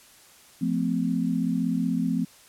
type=chord; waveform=sine; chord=F major; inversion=none; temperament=equal with one note detuned; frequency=174.61 / 220 / 255.9 Hz; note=F3 / A3 / C4; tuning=0 / 0 / -38 cents; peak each=-27 / -28 / -26 dBFS; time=0.61-2.25 s; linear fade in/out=10 ms; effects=white hiss -53 dBFS RMS until 2.48 s + low-pass 12000 Hz 12 dB/octave